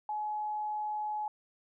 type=tone; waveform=sine; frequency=847 Hz; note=G#5; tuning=34 cents sharp; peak=-32 dBFS; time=0.09-1.28 s; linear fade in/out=2 ms; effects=none